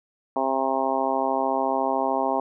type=harmonic tone; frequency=133.6 Hz; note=C3; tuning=36 cents sharp; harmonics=2 / 3 / 4 / 5 / 6 / 7 / 8; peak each=-30 / -31 / -30 / -27 / -27 / -28 / -32 dBFS; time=0.36-2.4 s; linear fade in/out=2 ms; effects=none